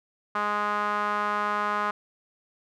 sawtooth tone with band-pass filter, 207.7 Hz, G#3, in tune, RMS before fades -27 dBFS, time 0.35-1.91 s, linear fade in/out 5 ms, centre 1200 Hz, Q 3.6, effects none

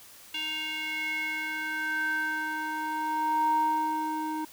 square tone with band-pass filter sweep, 311.1 Hz, D#4, in tune, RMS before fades -30 dBFS, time 0.34-4.45 s, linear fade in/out 5 ms, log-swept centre 2900 to 670 Hz, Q 5.5, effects white hiss -51 dBFS RMS until 4.52 s

